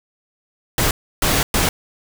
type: noise bursts at uneven times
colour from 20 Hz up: pink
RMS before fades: -17 dBFS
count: 3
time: 0.78-0.91 / 1.22-1.43 / 1.54-1.69 s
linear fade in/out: 2 ms
effects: none